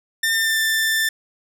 sawtooth tone with pitch glide, 1802 to 1777.2 Hz, A6 to A6, +41 to +17 cents, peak -14 dBFS, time 0.23-1.09 s, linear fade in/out 5 ms, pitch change -24 cents, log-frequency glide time 0.37-0.59 s, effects none

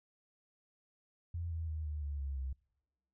sine tone with pitch steps, 85.1 / 81.59 / 78.22 / 74.99 / 71.89 / 68.92 / 66.08 Hz, F2 / E2 / D#2 / D2 / D2 / C#2 / C2, -44 / -17 / +10 / +37 / -36 / -9 / +18 cents, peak -36 dBFS, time 1.34-2.53 s, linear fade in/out 5 ms, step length 170 ms, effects noise-tail reverb RT60 0.9 s tail -25 dB re dry

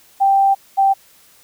sine tone pair in turn, 785 / 781.7 Hz, G5 / G5, +2 / -5 cents, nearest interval unison, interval 7 cents, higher first, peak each -10 dBFS, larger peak neither, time 0.2-0.55 / 0.77-0.94 s, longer first, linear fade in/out 20 ms, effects white hiss -50 dBFS RMS until 1.43 s

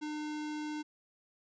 square tone, 302.4 Hz, D#4, 49 cents flat, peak -37 dBFS, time 0.01-0.83 s, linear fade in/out 20 ms, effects resampled to 16000 Hz

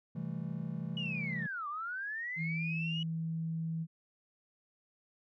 triangle chord, A minor seventh, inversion first, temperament just, 132 / 165 / 198 / 220 Hz, C3 / E3 / G3 / A3, +16 / +2 / +18 / 0 cents, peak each -41 / -36 / -42 / -41 dBFS, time 0.15-1.47 s, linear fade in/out 10 ms
sine linear two-way sweep, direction down then up, 2941 to 1146 to 2941 Hz, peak -36 dBFS, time 0.97-3.03 s, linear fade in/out 2 ms, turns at 1.68 s
sine tone, 162.9 Hz, E3, 20 cents flat, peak -33 dBFS, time 2.36-3.87 s, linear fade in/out 50 ms
effects tanh soft clip ceiling -24 dBFS

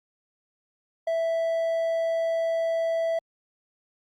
triangle tone, 659.3 Hz, E5, in tune, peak -21 dBFS, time 1.07-3.19 s, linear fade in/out 5 ms, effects Opus 48 kbps

